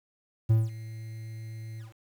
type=tone with ADSR envelope; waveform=triangle; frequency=111.5 Hz; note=A2; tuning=23 cents sharp; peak=-15 dBFS; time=0.49-1.94 s; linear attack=16 ms; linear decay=190 ms; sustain=-20 dB; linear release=150 ms; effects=9-bit